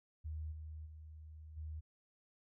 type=tone with level steps; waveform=sine; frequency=77.78 Hz; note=D#2; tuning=in tune; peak=-40 / -45 / -50 / -42 dBFS; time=0.24-1.81 s; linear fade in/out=20 ms; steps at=0.51 / 0.85 / 1.56 s; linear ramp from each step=20 ms; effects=none